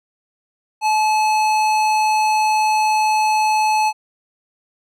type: tone with tanh clipping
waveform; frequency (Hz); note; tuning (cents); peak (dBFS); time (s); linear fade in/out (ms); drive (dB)
sine; 861; A5; -38; -16; 0.81-3.93; 50; 18
effects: none